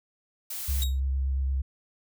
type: noise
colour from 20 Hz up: blue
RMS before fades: -35 dBFS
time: 0.5-0.84 s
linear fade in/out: 5 ms
type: tone with vibrato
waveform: sine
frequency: 67 Hz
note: C2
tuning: 42 cents sharp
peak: -24 dBFS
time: 0.68-1.62 s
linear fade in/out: 10 ms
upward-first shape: sine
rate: 8.7 Hz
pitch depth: 18 cents each way
type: tone with exponential decay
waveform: sawtooth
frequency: 3787 Hz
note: A#7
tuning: 27 cents sharp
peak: -24 dBFS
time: 0.82-1 s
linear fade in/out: 1 ms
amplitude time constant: 37 ms
effects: none